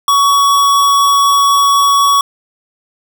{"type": "tone", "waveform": "square", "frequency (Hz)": 1124, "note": "C#6", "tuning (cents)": 24, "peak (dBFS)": -8, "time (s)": [0.08, 2.21], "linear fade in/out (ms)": 2, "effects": []}